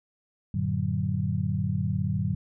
sine tone cluster, 94.9 / 114.7 / 149.2 / 187.1 Hz, F#2 / A#2 / D3 / F#3, +44 / -28 / +28 / +20 cents, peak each -30 dBFS, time 0.54-2.35 s, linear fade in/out 5 ms, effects none

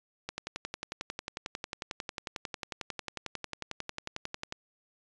click train, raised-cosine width 0.2 ms, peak -18 dBFS, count 48, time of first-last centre 0.29-4.524 s, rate 11.1 Hz, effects resampled to 22050 Hz

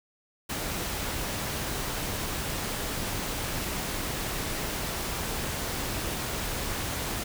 pink noise, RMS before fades -32 dBFS, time 0.49-7.24 s, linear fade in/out 10 ms, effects none

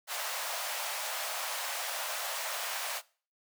pink high-pass noise, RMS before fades -36 dBFS, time 0.07-3.02 s, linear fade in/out 50 ms, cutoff 580 Hz, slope 48 dB/octave, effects noise-tail reverb RT60 0.4 s tail -21 dB re dry

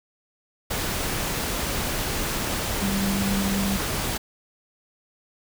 sine tone in noise, 196.7 Hz, G3, 6 cents sharp, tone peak -23 dBFS, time 2.82-3.77 s, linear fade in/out 10 ms, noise pink, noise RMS -27 dBFS, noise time 0.7-4.18 s, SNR +1 dB, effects none

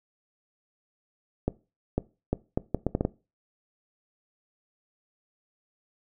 accelerating click train, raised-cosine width 2 ms, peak -11 dBFS, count 9, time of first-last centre 1.48-3.051 s, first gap 500 ms, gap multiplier 0.7, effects noise-tail reverb RT60 0.3 s tail -20 dB re dry

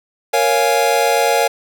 square chord, Bb minor seventh, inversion none, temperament equal, 466.2 / 554.4 / 698.5 / 830.6 Hz, Bb4 / Db5 / F5 / Ab5, 0 / 0 / 0 / 0 cents, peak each -19 dBFS, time 0.33-1.48 s, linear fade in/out 10 ms, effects none

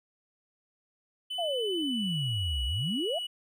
triangle tone with pitch glide, 3005 to 2938 Hz, F#7 to F#7, +26 to -13 cents, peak -31 dBFS, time 1.3-3.27 s, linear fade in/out 10 ms, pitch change -39 cents, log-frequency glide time 1.83-2.26 s
sine exponential two-way sweep, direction down then up, 731 to 60 to 731 Hz, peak -29 dBFS, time 1.38-3.19 s, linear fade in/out 10 ms, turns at 2.65 s
effects none

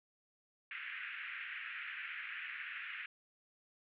pink band-pass noise, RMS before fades -45 dBFS, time 0.71-3.06 s, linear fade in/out 2 ms, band 1500 to 2700 Hz, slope 48 dB/octave, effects none

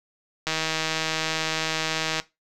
click train, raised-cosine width 0.2 ms, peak -8 dBFS, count 276, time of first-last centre 0.47-2.2 s, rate 159 Hz, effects noise-tail reverb RT60 0.2 s tail -17 dB re dry

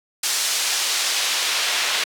pink noise with band-pass filter sweep, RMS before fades -22 dBFS, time 0.23-2.04 s, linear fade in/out 5 ms, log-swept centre 6400 to 3200 Hz, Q 0.81, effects high-pass 400 Hz 12 dB/octave

